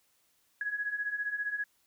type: beating tone pair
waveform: sine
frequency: 1661.2 / 1676.2 Hz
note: G#6 / G#6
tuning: 0 / +16 cents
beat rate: 15 Hz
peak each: -37 / -33 dBFS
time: 0.61-1.64 s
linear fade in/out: 2 ms
effects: white hiss -71 dBFS RMS until 1.86 s

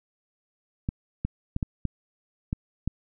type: clicks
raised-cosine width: 5 ms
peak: -14 dBFS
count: 7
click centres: 0.889 / 1.25 / 1.564 / 1.628 / 1.853 / 2.529 / 2.876 s
effects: none

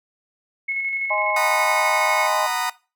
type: tone with tremolo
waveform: sine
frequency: 2184 Hz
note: C#7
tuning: 26 cents flat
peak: -21 dBFS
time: 0.68-2.27 s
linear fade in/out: 10 ms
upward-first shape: square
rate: 12 Hz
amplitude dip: 30%
type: harmonic tone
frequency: 207.7 Hz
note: G#3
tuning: in tune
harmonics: 3 / 4 / 5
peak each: -25 / -25 / -25 dBFS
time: 1.1-2.47 s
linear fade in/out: 10 ms
type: chord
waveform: 30% pulse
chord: B major seventh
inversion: second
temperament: just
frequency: 740.8 / 926 / 987.8 / 1234.7 Hz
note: F#5 / A#5 / B5 / D#6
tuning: +2 / -12 / 0 / -14 cents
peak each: -25 dBFS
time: 1.36-2.7 s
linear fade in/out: 5 ms
effects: noise-tail reverb RT60 0.3 s tail -19 dB re dry

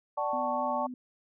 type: chord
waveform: sine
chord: D major seventh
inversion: none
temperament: equal with one note detuned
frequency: 587.3 / 758.2 / 880 / 1108.7 Hz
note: D5 / F#5 / A5 / C#6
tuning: 0 / +42 / 0 / 0 cents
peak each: -33 / -35 / -32 / -34 dBFS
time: 0.17-0.87 s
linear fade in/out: 10 ms
type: tone with vibrato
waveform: sine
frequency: 249.6 Hz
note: B3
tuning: 19 cents sharp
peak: -37 dBFS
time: 0.33-0.94 s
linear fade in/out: 2 ms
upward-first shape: sine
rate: 4.1 Hz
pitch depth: 21 cents each way
effects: none

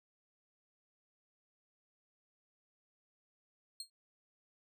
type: tone with exponential decay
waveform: 30% pulse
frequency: 4237 Hz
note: C8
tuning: 21 cents sharp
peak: -35 dBFS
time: 3.8-3.9 s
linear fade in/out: 2 ms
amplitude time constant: 20 ms
effects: none

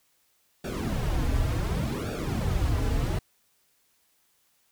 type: noise with flanger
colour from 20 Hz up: brown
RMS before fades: -27 dBFS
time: 0.64-3.19 s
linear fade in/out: 5 ms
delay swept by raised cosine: 0.97 to 5.57 ms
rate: 0.68 Hz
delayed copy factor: -1
effects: white hiss -68 dBFS RMS until 4.71 s

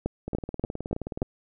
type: two click trains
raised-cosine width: 2 ms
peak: -13 / -19 dBFS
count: 5 / 19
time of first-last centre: 0.06-1.219 / 0.28-1.227 s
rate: 3.45 / 19 Hz
effects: none

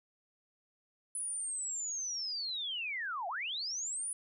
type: linear two-way sweep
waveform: sine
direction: down then up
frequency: 10040 to 659.3 to 10040 Hz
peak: -35 dBFS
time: 1.15-4.13 s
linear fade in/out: 2 ms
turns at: 3.28 s
effects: none

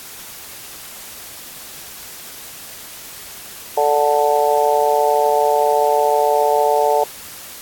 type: harmonic tone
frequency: 146.83 Hz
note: D3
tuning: in tune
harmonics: 3 / 4 / 5 / 6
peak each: -18 / -18 / -18 / -18 dBFS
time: 3.77-7.04 s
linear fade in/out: 5 ms
effects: white hiss -35 dBFS RMS until 7.61 s + AAC 64 kbps

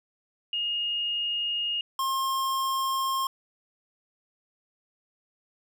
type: tone pair in turn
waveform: sine / square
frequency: 2852 / 1068.3 Hz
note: F7 / C6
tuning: +36 / +36 cents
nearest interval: octave + perfect fourth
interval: 1700 cents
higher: first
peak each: -26 dBFS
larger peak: neither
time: 0.53-1.81 / 1.99-3.27 s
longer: neither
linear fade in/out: 2 ms
effects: none

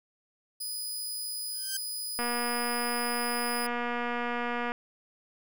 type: tone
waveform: 15% pulse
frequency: 4978 Hz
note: D#8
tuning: in tune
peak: -27 dBFS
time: 0.6-3.67 s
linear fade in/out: 10 ms
type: tone with exponential growth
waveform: 5% pulse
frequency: 1568 Hz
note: G6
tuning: in tune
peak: -19 dBFS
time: 1.48-1.77 s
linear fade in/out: 5 ms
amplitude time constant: 61 ms
type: click train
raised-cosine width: 0.5 ms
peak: -18 dBFS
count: 608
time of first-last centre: 2.19-4.719 s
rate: 240 Hz
effects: none

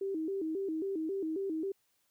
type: tone with vibrato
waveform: sine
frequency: 352.1 Hz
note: F4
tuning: 14 cents sharp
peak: -32 dBFS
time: 0.01-1.72 s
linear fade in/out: 5 ms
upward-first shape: square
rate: 3.7 Hz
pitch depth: 180 cents each way
effects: white hiss -75 dBFS RMS until 2.1 s

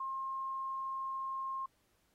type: tone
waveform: sine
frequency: 1067 Hz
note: C6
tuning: 34 cents sharp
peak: -36 dBFS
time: 0-1.66 s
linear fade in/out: 5 ms
effects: pink hiss -75 dBFS RMS until 2.14 s + AAC 48 kbps

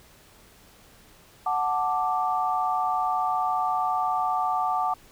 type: chord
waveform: sine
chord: D major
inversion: first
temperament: equal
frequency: 740 / 880 / 1174.7 Hz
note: F#5 / A5 / D6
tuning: 0 / 0 / 0 cents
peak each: -26 / -28 / -27 dBFS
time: 1.46-4.94 s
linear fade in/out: 5 ms
effects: pink hiss -54 dBFS RMS until 5.11 s

